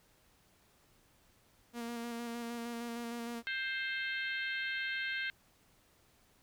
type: tone with vibrato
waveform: sawtooth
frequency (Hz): 235.1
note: A#3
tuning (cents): +15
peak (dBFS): -35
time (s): 1.73-3.43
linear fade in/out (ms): 50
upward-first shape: square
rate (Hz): 6.5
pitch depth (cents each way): 18
type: harmonic tone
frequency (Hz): 526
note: C5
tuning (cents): +9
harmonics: 3 / 4 / 5 / 6 / 7 / 8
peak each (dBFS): -37 / -40 / -44 / -45 / -49 / -50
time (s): 3.47-5.3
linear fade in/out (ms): 0
effects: pink hiss -68 dBFS RMS until 6.42 s